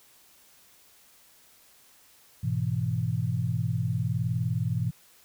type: chord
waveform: sine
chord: E major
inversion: first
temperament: equal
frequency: 103.83 / 123.47 / 164.81 Hz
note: G#2 / B2 / E3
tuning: 0 / 0 / 0 cents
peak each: -30 / -28 / -31 dBFS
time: 2.43-4.91 s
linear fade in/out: 10 ms
effects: white hiss -58 dBFS RMS until 5.24 s